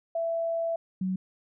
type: tone pair in turn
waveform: sine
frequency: 665 / 186.95 Hz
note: E5 / F#3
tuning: +15 / +18 cents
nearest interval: octave + minor seventh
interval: 2197 cents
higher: first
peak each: -26 dBFS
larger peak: neither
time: 0.15-0.76 / 1.01-1.16 s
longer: first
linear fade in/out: 5 ms
effects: none